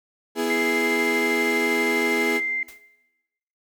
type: chord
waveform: 35% pulse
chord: E major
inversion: second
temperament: equal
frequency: 246.9 / 329.6 / 415.3 Hz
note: B3 / E4 / G#4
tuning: 0 / 0 / 0 cents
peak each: -26 / -26 / -23 dBFS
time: 0.35-2.41 s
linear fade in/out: 50 ms
type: tone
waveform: sine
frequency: 2089 Hz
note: C7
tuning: 3 cents flat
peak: -23 dBFS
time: 0.5-2.63 s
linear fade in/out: 2 ms
type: noise with exponential decay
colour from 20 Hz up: white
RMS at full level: -40 dBFS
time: 2.68-2.85 s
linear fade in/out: 5 ms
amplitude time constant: 35 ms
effects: noise-tail reverb RT60 1.0 s tail -17 dB re dry